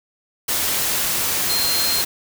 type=tone in noise; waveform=sine; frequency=4186 Hz; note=C8; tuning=in tune; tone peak=-21 dBFS; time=1.49-2.02 s; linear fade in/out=10 ms; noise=white; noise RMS=-21 dBFS; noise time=0.48-2.05 s; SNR=-3 dB; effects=none